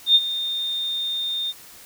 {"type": "tone with ADSR envelope", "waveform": "sine", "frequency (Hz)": 3642, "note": "A#7", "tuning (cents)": -41, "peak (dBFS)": -9, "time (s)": [0.06, 1.53], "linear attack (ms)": 91, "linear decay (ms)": 43, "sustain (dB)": -14, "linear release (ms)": 34, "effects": ["white hiss -45 dBFS RMS until 1.85 s"]}